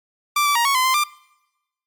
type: tone with pitch steps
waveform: sawtooth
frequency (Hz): 1174 / 1159 / 941 / 1108 / 1025 / 1040 / 1190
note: D6 / D6 / A#5 / C#6 / C6 / C6 / D6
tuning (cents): -1 / -23 / +16 / -1 / -36 / -11 / +22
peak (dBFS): -12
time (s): 0.36-1.039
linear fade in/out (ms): 5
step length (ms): 97
effects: noise-tail reverb RT60 1.0 s tail -25 dB re dry + MP3 96 kbps